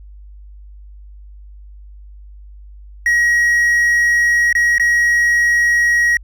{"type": "tone with dropouts", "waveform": "triangle", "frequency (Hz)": 1900, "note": "A#6", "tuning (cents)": 33, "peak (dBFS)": -9, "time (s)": [3.06, 6.17], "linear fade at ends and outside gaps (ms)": 2, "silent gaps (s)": [[4.528, 4.551], [4.782, 4.797]], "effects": ["added 50 Hz sine -35 dBFS peak until 6.23 s"]}